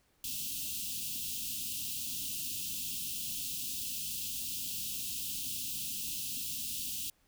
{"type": "band-stop noise", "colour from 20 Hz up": "white", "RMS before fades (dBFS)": -38, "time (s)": [0.24, 7.1], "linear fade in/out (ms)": 2, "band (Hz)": [300, 2600], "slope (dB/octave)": 96, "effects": ["pink hiss -71 dBFS RMS until 7.27 s"]}